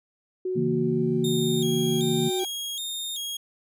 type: tone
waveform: sine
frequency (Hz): 370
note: F#4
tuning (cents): 0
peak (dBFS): -25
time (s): 0.45-2.44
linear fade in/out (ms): 5
type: tone with exponential growth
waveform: 45% pulse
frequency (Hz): 784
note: G5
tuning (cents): 0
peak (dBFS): -32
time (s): 0.51-2.45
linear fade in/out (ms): 2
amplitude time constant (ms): 420
type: chord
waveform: sine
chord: A# diminished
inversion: first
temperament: equal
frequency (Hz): 138.59 / 164.81 / 233.1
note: C#3 / E3 / A#3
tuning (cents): 0 / 0 / 0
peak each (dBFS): -30 / -28 / -26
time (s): 0.55-2.3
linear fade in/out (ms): 20
type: tone with vibrato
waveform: sawtooth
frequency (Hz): 3469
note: A7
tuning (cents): -25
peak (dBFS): -27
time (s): 1.24-3.37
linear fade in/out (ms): 5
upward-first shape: square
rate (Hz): 1.3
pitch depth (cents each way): 96
effects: none